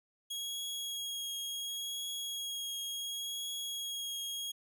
sawtooth tone with vibrato, 3300 Hz, G#7, 12 cents flat, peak -34 dBFS, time 0.3-4.52 s, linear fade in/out 10 ms, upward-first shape triangle, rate 0.7 Hz, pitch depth 17 cents each way, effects none

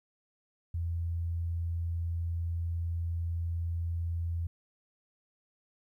sine tone, 84.4 Hz, E2, 41 cents sharp, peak -30 dBFS, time 0.74-4.47 s, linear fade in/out 5 ms, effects 12-bit

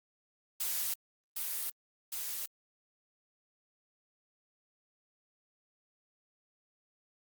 blue noise with echo, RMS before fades -34 dBFS, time 0.6-0.94 s, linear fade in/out 5 ms, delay 760 ms, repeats 2, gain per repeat -2 dB, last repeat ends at 2.46 s, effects Opus 48 kbps

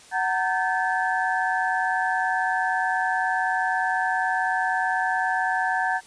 sine tone cluster, 747 / 916 / 1551 / 1730 Hz, F#5 / A#5 / G6 / A6, +16 / -31 / -19 / -30 cents, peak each -25 / -28 / -28 / -27 dBFS, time 0.11-6.01 s, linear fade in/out 50 ms, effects white hiss -49 dBFS RMS until 6.06 s + resampled to 22050 Hz

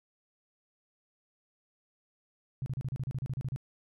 sine tone bursts, 132 Hz, C3, 16 cents sharp, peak -31 dBFS, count 13, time 2.62-3.561 s, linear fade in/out 0 ms, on 41 ms, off 34 ms, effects none

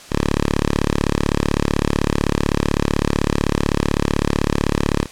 5% pulse tone, 35.84 Hz, D1, 41 cents flat, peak -5 dBFS, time 0.09-5.07 s, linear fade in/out 50 ms, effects white hiss -40 dBFS RMS until 5.11 s + low-pass 8000 Hz 12 dB/octave

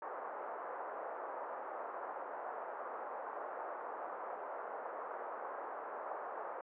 pink band-pass noise, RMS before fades -44 dBFS, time 0.02-6.61 s, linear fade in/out 2 ms, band 510 to 1300 Hz, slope 24 dB/octave, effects low-pass 2000 Hz 12 dB/octave

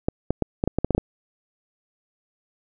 clicks, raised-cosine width 2 ms, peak -7 dBFS, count 10, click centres 0.085 / 0.306 / 0.423 / 0.639 / 0.676 / 0.786 / 0.846 / 0.907 / 0.949 / 0.98 s, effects none

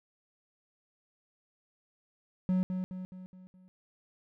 triangle tone with echo, 184.7 Hz, F#3, 3 cents flat, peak -23 dBFS, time 2.49-2.63 s, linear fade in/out 0 ms, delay 210 ms, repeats 5, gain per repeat -6 dB, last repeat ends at 3.68 s, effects none

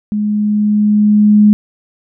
sine tone with level ramp, 209.5 Hz, G#3, 15 cents sharp, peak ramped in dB -13 to -3 dBFS, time 0.12-1.53 s, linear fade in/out 0 ms, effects none

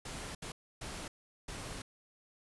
pink noise bursts at uneven times, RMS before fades -43 dBFS, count 4, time 0.05-0.35 / 0.42-0.52 / 0.81-1.08 / 1.48-1.82 s, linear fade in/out 5 ms, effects resampled to 24000 Hz

